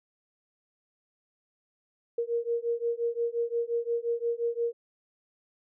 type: beating tone pair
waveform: sine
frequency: 466.2 / 471.9 Hz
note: A#4 / A#4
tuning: 0 / +21 cents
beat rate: 5.7 Hz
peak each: -30 / -30 dBFS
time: 2.18-4.73 s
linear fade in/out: 5 ms
effects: none